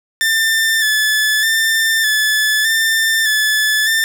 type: tone with vibrato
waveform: sawtooth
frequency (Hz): 1760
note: A6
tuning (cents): 0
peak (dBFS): -9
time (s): 0.21-4.04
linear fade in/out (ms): 0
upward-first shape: square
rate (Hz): 0.82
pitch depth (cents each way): 30
effects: none